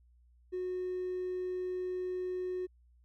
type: tone with hard clipping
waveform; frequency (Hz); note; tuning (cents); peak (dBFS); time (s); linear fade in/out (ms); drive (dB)
triangle; 365.7; F#4; -20; -34; 0.52-2.67; 20; 4
effects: added 60 Hz sine -61 dBFS peak until 3.04 s